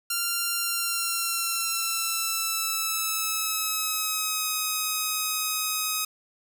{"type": "tone with pitch glide", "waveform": "5% pulse", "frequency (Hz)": [1386, 1263.6], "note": ["F6", "D#6"], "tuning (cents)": [-14, 26], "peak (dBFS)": -14, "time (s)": [0.1, 6.05], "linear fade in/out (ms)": 5, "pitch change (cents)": -160, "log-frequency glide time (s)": [0.57, 4.48], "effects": []}